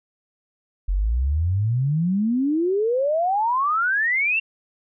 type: exponential sweep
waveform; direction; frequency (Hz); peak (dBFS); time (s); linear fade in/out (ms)
sine; up; 43.65 to 2758; -18; 0.88-4.4; 10
effects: none